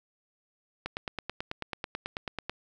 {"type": "click train", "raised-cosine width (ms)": 0.3, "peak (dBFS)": -17, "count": 16, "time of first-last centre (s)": [0.86, 2.496], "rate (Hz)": 9.17, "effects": []}